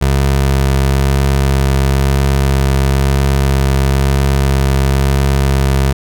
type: tone with vibrato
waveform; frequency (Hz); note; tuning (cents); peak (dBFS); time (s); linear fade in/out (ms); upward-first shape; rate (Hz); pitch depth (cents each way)
25% pulse; 68; C#2; -33; -6; 0.01-5.93; 10; triangle; 1; 14
effects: none